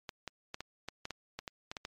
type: clicks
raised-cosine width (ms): 0.2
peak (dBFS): -22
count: 12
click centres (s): 0.092 / 0.277 / 0.544 / 0.606 / 0.886 / 1.054 / 1.107 / 1.39 / 1.478 / 1.715 / 1.768 / 1.851
effects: MP3 64 kbps